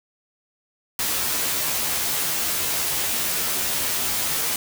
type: noise with comb filter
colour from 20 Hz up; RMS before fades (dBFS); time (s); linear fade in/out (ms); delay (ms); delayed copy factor
white; -24; 0.99-4.56; 2; 13; +0.85
effects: none